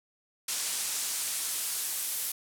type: noise with band-pass filter sweep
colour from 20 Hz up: pink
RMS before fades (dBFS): -33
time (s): 0.48-2.32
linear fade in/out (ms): 5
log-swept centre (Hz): 7600 to 12000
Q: 0.93
effects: none